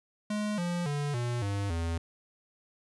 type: tone with pitch steps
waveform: square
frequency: 210 / 174.56 / 145.1 / 120.61 / 100.26 / 83.34 Hz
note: G#3 / F3 / D3 / B2 / G2 / E2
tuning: +19 / -1 / -21 / -41 / +39 / +19 cents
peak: -30 dBFS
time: 0.3-1.98 s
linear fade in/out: 5 ms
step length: 280 ms
effects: resampled to 24000 Hz + 12-bit